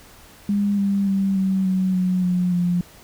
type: tone with pitch steps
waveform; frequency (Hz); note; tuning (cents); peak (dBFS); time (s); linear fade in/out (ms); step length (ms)
sine; 202.8 / 198.74 / 194.76 / 190.87 / 187.05 / 183.3 / 179.63 / 176.04; G#3 / G3 / G3 / G3 / F#3 / F#3 / F3 / F3; -41 / +24 / -11 / -46 / +19 / -16 / +49 / +14; -17; 0.49-2.81; 2; 290
effects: pink hiss -47 dBFS RMS until 3.03 s